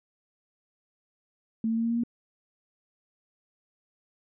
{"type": "tone with pitch steps", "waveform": "sine", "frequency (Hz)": [223.7, 226.2, 228.7, 231.2, 233.7, 236.3], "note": ["A3", "A3", "A#3", "A#3", "A#3", "A#3"], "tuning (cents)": [29, 48, -33, -14, 5, 24], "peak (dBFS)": -24, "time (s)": [1.64, 2.036], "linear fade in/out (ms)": 2, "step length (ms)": 66, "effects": []}